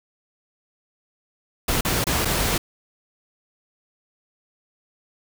pink noise with dropouts, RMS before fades -22 dBFS, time 1.68-2.58 s, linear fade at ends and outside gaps 5 ms, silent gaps 1.81-1.849 / 2.042-2.068 / 2.249-2.253 s, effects none

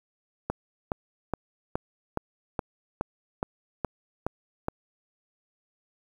click train, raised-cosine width 1 ms, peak -13 dBFS, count 11, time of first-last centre 0.5-4.684 s, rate 2.39 Hz, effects 8-bit

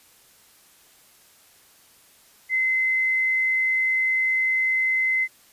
sine tone, 2055 Hz, C7, 32 cents flat, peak -19 dBFS, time 2.49-5.28 s, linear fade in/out 50 ms, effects white hiss -55 dBFS RMS until 5.52 s + resampled to 32000 Hz

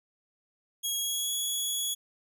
15% pulse tone with pitch glide, 3305 to 3363 Hz, G#7 to G#7, -9 to +21 cents, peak -22 dBFS, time 0.83-1.95 s, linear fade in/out 20 ms, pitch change +30 cents, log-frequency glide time 1.01-1.33 s, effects none

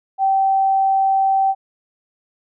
sine tone, 775 Hz, G5, 20 cents flat, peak -13 dBFS, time 0.18-1.55 s, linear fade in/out 50 ms, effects none

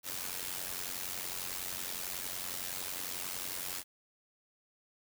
white noise with amplitude modulation, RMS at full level -36 dBFS, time 0.03-3.84 s, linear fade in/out 50 ms, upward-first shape sine, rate 90.9 Hz, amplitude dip 75%, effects none

